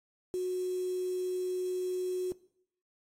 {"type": "tone with quantisation", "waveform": "sine", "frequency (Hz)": 366.4, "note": "F#4", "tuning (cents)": -17, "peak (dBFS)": -30, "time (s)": [0.34, 2.32], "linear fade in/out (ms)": 0, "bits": 8, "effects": ["noise-tail reverb RT60 0.7 s tail -20 dB re dry", "AAC 48 kbps"]}